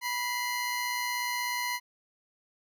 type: tone pair together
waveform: 25% pulse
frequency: 978.8 / 2074 Hz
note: B5 / C7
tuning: -16 / -16 cents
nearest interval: octave + minor second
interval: 1300 cents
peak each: -28 / -30 dBFS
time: 0.01-1.8 s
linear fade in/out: 50 ms
effects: none